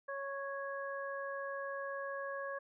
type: harmonic tone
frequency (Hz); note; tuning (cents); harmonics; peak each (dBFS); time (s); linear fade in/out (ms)
553; C#5; -4; 1 / 2 / 3; -41 / -44 / -44; 0.08-2.59; 10
effects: none